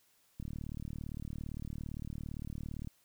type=click train; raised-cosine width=5 ms; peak=-29 dBFS; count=94; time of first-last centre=0.4-2.873 s; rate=37.6 Hz; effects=white hiss -70 dBFS RMS until 3.04 s